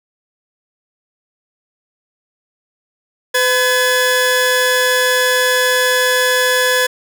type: tone pair together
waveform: sawtooth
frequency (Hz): 505.4 / 1700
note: B4 / G#6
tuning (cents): +40 / +40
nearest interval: octave + major sixth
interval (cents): 2100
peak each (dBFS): -11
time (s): 3.34-6.87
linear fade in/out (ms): 10
effects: none